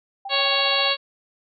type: tone with tremolo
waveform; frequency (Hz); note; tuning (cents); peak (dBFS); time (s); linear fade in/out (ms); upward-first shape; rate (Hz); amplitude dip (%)
sine; 788; G5; +9; -28; 0.25-0.91; 5; sine; 15; 70
type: harmonic tone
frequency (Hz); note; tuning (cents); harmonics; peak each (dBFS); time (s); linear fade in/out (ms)
554.4; C#5; 0; 1 / 2 / 3 / 4 / 5 / 6 / 7 / 8; -27 / -27 / -30 / -29 / -25 / -26 / -25 / -26; 0.29-0.97; 50
effects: none